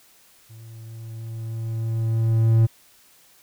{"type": "tone with level ramp", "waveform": "triangle", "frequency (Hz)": 112.9, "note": "A2", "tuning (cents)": 45, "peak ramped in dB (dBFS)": [-39, -10], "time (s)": [0.49, 2.67], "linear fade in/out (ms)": 20, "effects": ["white hiss -55 dBFS RMS until 3.42 s"]}